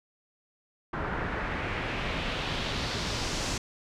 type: noise with low-pass filter sweep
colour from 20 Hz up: pink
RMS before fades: -32 dBFS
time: 0.93-3.58 s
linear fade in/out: 5 ms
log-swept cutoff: 1400 to 6600 Hz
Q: 1.7
effects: none